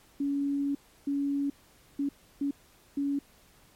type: tone bursts at uneven times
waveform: sine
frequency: 281.6 Hz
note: C#4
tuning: 27 cents sharp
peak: -26 dBFS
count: 5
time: 0.2-0.75 / 1.07-1.5 / 1.99-2.09 / 2.41-2.51 / 2.97-3.19 s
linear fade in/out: 5 ms
effects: pink hiss -60 dBFS RMS until 3.75 s + MP3 64 kbps